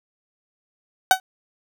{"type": "tone with exponential decay", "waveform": "30% pulse", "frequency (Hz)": 754, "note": "F#5", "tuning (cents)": 32, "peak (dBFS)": -4, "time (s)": [1.11, 1.2], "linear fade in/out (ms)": 1, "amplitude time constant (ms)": 19, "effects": []}